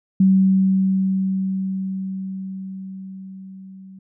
sine tone with level ramp, 190.7 Hz, G3, 47 cents flat, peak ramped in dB -10 to -38 dBFS, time 0.2-3.99 s, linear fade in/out 5 ms, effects none

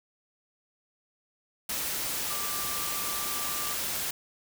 sine tone in noise, 1179 Hz, D6, 6 cents sharp, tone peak -39 dBFS, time 2.3-3.74 s, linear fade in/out 5 ms, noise white, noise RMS -32 dBFS, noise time 1.69-4.11 s, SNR -10 dB, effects none

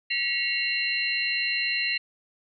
sine tone cluster, 1936 / 2186 / 2761 / 4118 Hz, B6 / C#7 / F7 / C8, -35 / -25 / -20 / -28 cents, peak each -32 / -31 / -27 / -30 dBFS, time 0.1-1.98 s, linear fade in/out 10 ms, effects none

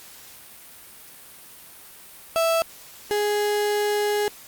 35% pulse tone pair in turn, 659.3 / 415.3 Hz, E5 / G#4, 0 / 0 cents, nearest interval minor sixth, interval 800 cents, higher first, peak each -17 / -19 dBFS, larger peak first, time 2.36-2.62 / 3.11-4.28 s, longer second, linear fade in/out 0 ms, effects white hiss -45 dBFS RMS until 4.47 s + Opus 48 kbps

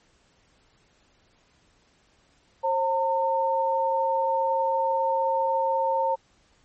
sine tone pair together, 535.1 / 908 Hz, C5 / A#5, +39 / -46 cents, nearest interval major sixth, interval 915 cents, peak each -25 / -23 dBFS, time 2.63-6.16 s, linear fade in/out 20 ms, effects pink hiss -63 dBFS RMS until 6.64 s + MP3 32 kbps

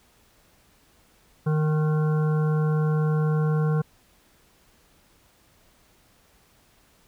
harmonic tone with a mistuned harmonic, 154 Hz, D#3, 17 cents flat, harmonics 1 / 3 / 5 / 7 / 9 / 10, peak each -20 / -30 / -39 / -38 / -40 / -45 dBFS, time 1.46-3.82 s, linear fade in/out 10 ms, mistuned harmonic 10, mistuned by -38 cents, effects pink hiss -60 dBFS RMS until 7.07 s

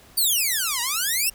5% pulse exponential two-way sweep, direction down then up, 4730 to 924 to 2808 Hz, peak -11 dBFS, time 0.17-1.3 s, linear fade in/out 10 ms, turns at 0.81 s, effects pink hiss -51 dBFS RMS until 1.34 s

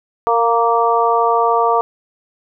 harmonic tone with a mistuned harmonic, 232.9 Hz, A#3, 1 cent flat, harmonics 2 / 3 / 4 / 5, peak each -17 / -17 / -17 / -17 dBFS, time 0.27-1.81 s, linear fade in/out 0 ms, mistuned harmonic 2, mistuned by -15 cents, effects none

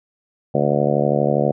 harmonic tone, 72.4 Hz, D2, 24 cents flat, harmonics 2 / 3 / 4 / 5 / 6 / 7 / 8 / 9 / 10, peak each -22 / -23 / -28 / -25 / -26 / -22 / -22 / -25 / -27 dBFS, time 0.54-1.52 s, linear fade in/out 10 ms, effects none

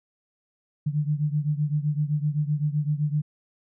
sine beating tone pair, 146.83 / 154.63 Hz, D3 / D#3, 0 / -10 cents, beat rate 7.8 Hz, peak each -24 / -27 dBFS, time 0.86-3.22 s, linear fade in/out 10 ms, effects none

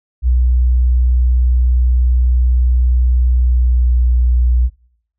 sine tone with pitch glide, 61.74 to 60.93 Hz, B1 to B1, 0 to -23 cents, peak -9 dBFS, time 0.22-4.7 s, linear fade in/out 50 ms, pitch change -23 cents, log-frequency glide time 3.35-3.99 s, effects noise-tail reverb RT60 0.7 s tail -22 dB re dry

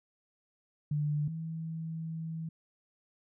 sine tone pair in turn, 148.6 / 161.97 Hz, D3 / E3, +21 / -30 cents, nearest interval minor second, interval 149 cents, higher second, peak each -28 / -35 dBFS, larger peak first, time 0.91-1.28 / 1.28-2.49 s, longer second, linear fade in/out 5 ms, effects none

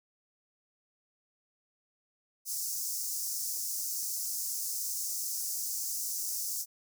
pink high-pass noise, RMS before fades -35 dBFS, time 2.45-6.66 s, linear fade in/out 50 ms, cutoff 5300 Hz, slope 48 dB/octave, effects none

